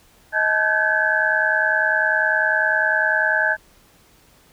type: tone cluster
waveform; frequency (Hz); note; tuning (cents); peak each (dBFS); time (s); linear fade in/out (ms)
sine; 631 / 869 / 1530 / 1600 / 1700; D#5 / A5 / G6 / G6 / G#6; +24 / -22 / -42 / +35 / +40; -25 / -26 / -20 / -24 / -21; 0.32-3.57; 50
effects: pink hiss -54 dBFS RMS until 4.52 s